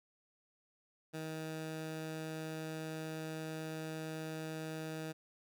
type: tone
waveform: 15% pulse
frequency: 158.3 Hz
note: D#3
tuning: 30 cents sharp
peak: -34 dBFS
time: 1.13-5.13 s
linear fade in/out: 20 ms
effects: none